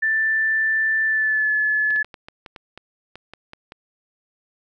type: tone with pitch glide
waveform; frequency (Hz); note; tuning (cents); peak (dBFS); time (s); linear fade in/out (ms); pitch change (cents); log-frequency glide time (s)
sine; 1768 to 1719.7; A6 to A6; +8 to -40; -17; 0.02-2.03; 10; -48; 1.05-1.51
type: clicks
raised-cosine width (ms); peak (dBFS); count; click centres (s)
0.3; -22; 12; 1.906 / 1.961 / 2.046 / 2.142 / 2.285 / 2.462 / 2.562 / 2.776 / 3.156 / 3.336 / 3.534 / 3.721
effects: none